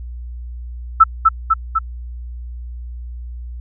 sine tone with echo, 1318.5 Hz, E6, in tune, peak -3 dBFS, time 1-1.04 s, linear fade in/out 10 ms, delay 250 ms, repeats 3, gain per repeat -3 dB, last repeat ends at 1.79 s, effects added 60 Hz sine -27 dBFS peak until 3.6 s

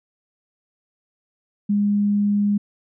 sine tone, 204.7 Hz, G#3, 25 cents flat, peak -16 dBFS, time 1.69-2.58 s, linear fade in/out 10 ms, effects none

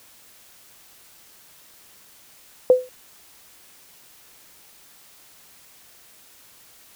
sine tone with exponential decay, 506 Hz, B4, 42 cents sharp, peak -6 dBFS, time 2.7-2.89 s, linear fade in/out 1 ms, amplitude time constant 41 ms, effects white hiss -51 dBFS RMS until 6.95 s

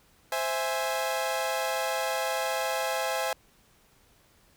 sawtooth chord, C augmented, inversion none, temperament equal, 523.3 / 659.3 / 830.6 Hz, C5 / E5 / G#5, 0 / 0 / 0 cents, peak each -28 dBFS, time 0.32-3.33 s, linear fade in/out 2 ms, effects pink hiss -62 dBFS RMS until 4.56 s

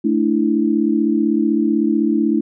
sine chord, A suspended fourth, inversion none, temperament equal, 220 / 293.7 / 329.6 Hz, A3 / D4 / E4, 0 / 0 / 0 cents, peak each -18 dBFS, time 0.04-2.41 s, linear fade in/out 10 ms, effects none

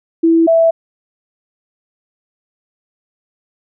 sine tone pair in turn, 329.6 / 659.2 Hz, E4 / E5, 0 / 0 cents, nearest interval octave, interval 1200 cents, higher second, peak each -7 dBFS, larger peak neither, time 0.23-0.47 / 0.47-0.71 s, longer neither, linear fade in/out 10 ms, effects none

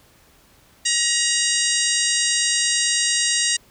harmonic tone, 949 Hz, A#5, 31 cents sharp, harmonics 2 / 3 / 4 / 5 / 6 / 7 / 8 / 9, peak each -26 / -26 / -26 / -26 / -26 / -26 / -26 / -26 dBFS, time 0.85-3.57 s, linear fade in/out 10 ms, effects pink hiss -54 dBFS RMS until 3.7 s

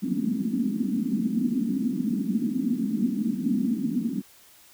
white band-pass noise, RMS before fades -26 dBFS, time 0.02-4.22 s, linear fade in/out 20 ms, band 200 to 260 Hz, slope 48 dB/octave, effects white hiss -54 dBFS RMS until 4.73 s

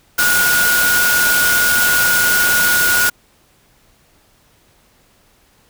sine tone in noise, 1447 Hz, F#6, 39 cents flat, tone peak -13 dBFS, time 0.18-3.1 s, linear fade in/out 10 ms, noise white, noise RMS -17 dBFS, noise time 0.18-3.1 s, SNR +1 dB, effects pink hiss -54 dBFS RMS until 5.69 s

